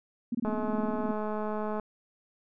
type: tone bursts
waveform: sine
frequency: 236.6 Hz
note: A#3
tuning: 26 cents sharp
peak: -27 dBFS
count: 16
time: 0.32-1.113 s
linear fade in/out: 5 ms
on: 28 ms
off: 23 ms
type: click train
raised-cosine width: 1 ms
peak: -21 dBFS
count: 288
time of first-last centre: 0.45-1.797 s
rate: 213 Hz
effects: none